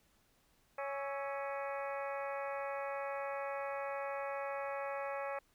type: harmonic tone with a mistuned harmonic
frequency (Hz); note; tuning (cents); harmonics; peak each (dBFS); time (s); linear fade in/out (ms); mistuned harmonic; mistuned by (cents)
277.9; C#4; +4; 2 / 3 / 4 / 5 / 6 / 7 / 8 / 9; -40 / -44 / -46 / -48 / -50 / -51 / -52 / -53; 0.78-5.39; 5; 5; -83
effects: pink hiss -72 dBFS RMS until 5.54 s